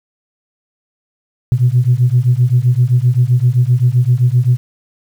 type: beating tone pair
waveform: sine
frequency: 120 / 127.7 Hz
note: B2 / C3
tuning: -49 / -42 cents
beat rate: 7.7 Hz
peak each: -11 dBFS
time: 1.52-4.57 s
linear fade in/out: 0 ms
effects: tanh soft clip ceiling -2 dBFS + 7-bit